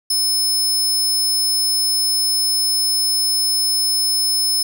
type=tone; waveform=sawtooth; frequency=5220 Hz; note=E8; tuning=18 cents flat; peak=-13 dBFS; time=0.1-4.63 s; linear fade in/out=5 ms; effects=none